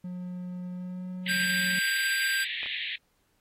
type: tone with pitch glide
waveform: triangle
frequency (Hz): 180 to 182.83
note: F#3 to F#3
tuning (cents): -47 to -20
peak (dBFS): -32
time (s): 0.04-1.79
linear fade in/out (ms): 5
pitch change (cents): +27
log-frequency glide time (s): 0.71-1.08
type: band-pass noise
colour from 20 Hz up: pink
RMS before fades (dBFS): -34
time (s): 1.26-2.96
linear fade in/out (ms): 5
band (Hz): 1800 to 3900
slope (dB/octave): 96
type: tone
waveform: square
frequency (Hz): 1585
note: G6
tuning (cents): +19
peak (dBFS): -27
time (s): 1.28-2.45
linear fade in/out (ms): 20
type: clicks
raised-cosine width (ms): 0.3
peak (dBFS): -27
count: 2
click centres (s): 2.631 / 2.66
effects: pink hiss -72 dBFS RMS until 3.4 s + AAC 48 kbps